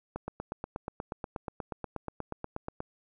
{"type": "click train", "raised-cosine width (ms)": 1, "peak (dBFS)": -21, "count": 23, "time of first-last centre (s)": [0.16, 2.804], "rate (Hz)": 8.32, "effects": []}